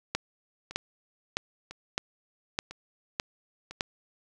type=two click trains; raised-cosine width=0.2 ms; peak=-10 / -24 dBFS; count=7 / 4; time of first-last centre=0.15-3.809 / 0.71-3.71 s; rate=1.64 / 1 Hz; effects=none